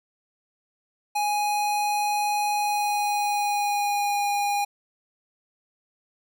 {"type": "tone with pitch glide", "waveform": "square", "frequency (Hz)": [830.6, 814.9], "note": ["G#5", "G#5"], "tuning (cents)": [0, -33], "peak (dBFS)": -23, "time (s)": [1.15, 4.65], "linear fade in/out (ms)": 10, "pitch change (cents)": -33, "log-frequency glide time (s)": [2.55, 4.28], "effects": []}